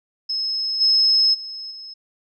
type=tone with level steps; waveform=sine; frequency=5180 Hz; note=E8; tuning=31 cents flat; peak=-21 / -13 / -30 / -34 dBFS; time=0.29-1.94 s; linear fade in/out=10 ms; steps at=0.8 / 1.33 / 1.7 s; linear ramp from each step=20 ms; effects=none